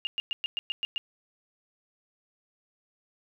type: tone bursts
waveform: sine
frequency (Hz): 2830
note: F7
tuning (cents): +22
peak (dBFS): -27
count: 8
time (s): 0.05-0.98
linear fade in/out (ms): 0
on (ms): 20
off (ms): 110
effects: none